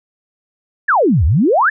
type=exponential two-way sweep; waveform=sine; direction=down then up; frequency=1837 to 68.1 to 1837 Hz; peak=-9 dBFS; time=0.88-1.7 s; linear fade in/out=10 ms; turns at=1.25 s; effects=none

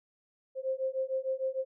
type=beating tone pair; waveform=sine; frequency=523.3 / 529.9 Hz; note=C5 / C5; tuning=0 / +22 cents; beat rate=6.6 Hz; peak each=-33 / -33 dBFS; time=0.55-1.65 s; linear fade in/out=50 ms; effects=none

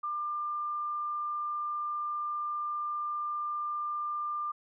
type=tone; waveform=sine; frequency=1195 Hz; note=D6; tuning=30 cents sharp; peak=-31 dBFS; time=0.03-4.52 s; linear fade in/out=10 ms; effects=none

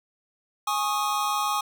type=chord; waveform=square; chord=Ab suspended fourth; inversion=none; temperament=equal with one note detuned; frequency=830.6 / 1098.5 / 1244.5 Hz; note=Ab5 / Db6 / Eb6; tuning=0 / -16 / 0 cents; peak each=-29 dBFS; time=0.67-1.61 s; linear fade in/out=5 ms; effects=none

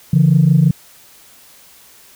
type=tone pair together; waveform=sine; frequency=142.2 / 168.13 Hz; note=C#3 / E3; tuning=+45 / +34 cents; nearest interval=minor third; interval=289 cents; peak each=-10 dBFS; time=0.13-0.71 s; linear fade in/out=5 ms; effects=tanh soft clip ceiling -2 dBFS + white hiss -45 dBFS RMS until 2.15 s

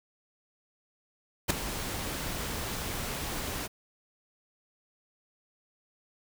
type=noise with ADSR envelope; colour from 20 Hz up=pink; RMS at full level=-22 dBFS; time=1.48-3.68 s; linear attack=24 ms; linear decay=6 ms; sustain=-13 dB; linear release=25 ms; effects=none

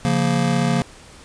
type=chord; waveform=square; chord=Bb minor; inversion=first; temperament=just; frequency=139.85 / 174.81 / 233.1 Hz; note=Db3 / F3 / Bb3; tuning=+16 / +2 / 0 cents; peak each=-22 dBFS; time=0.05-0.82 s; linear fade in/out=0 ms; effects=pink hiss -44 dBFS RMS until 1.24 s + resampled to 22050 Hz

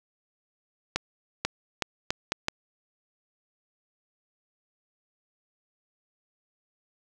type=accelerating click train; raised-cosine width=0.2 ms; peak=-8 dBFS; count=6; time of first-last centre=0.96-2.484 s; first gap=490 ms; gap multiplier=0.76; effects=none

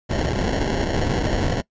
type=noise with sample-and-hold; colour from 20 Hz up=pink; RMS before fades=-22 dBFS; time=0.09-1.62 s; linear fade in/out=20 ms; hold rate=1225 Hz; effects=noise-tail reverb RT60 0.1 s tail -23 dB re dry + resampled to 16000 Hz

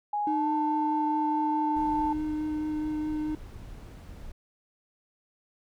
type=tone with pitch glide; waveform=sine; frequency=830.6 to 885.1 Hz; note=G#5 to A5; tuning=0 to +10 cents; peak=-26 dBFS; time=0.13-2.13 s; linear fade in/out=5 ms; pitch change=+110 cents; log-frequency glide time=0.26-0.47 s
type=tone with vibrato; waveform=triangle; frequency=306 Hz; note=D#4; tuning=29 cents flat; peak=-26 dBFS; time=0.27-3.35 s; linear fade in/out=2 ms; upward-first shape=sine; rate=4.7 Hz; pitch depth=8 cents each way
type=noise; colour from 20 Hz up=brown; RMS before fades=-43 dBFS; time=1.76-4.32 s; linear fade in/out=5 ms
effects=none

